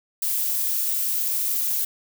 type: noise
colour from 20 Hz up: violet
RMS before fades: -24 dBFS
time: 0.22-1.85 s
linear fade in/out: 5 ms
effects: none